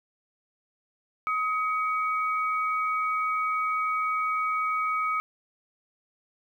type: tone pair together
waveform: sine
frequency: 1263.4 / 2253 Hz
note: D#6 / C#7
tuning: +26 / +28 cents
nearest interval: minor seventh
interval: 1002 cents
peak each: -25 / -32 dBFS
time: 1.27-5.2 s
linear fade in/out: 0 ms
effects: 10-bit